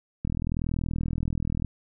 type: click train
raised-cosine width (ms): 5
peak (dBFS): -16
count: 58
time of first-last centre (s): 0.25-1.647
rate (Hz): 40.8
effects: none